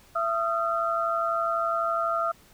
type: tone cluster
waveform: sine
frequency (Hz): 670 / 1242 / 1354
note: E5 / D#6 / E6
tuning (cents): +28 / -3 / +46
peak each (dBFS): -28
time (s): 0.15-2.32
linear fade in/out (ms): 10
effects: pink hiss -56 dBFS RMS until 2.53 s